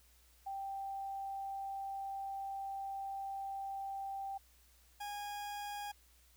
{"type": "tone pair in turn", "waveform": ["sine", "40% pulse"], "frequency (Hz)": [784, 821.8], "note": ["G5", "G#5"], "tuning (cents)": [0, -18], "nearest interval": "minor second", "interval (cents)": 82, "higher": "second", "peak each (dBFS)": [-39, -40], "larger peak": "first", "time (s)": [[0.46, 4.38], [5, 5.92]], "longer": "first", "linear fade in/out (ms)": 10, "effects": ["added 60 Hz sine -66 dBFS peak until 6.36 s", "white hiss -68 dBFS RMS until 6.36 s"]}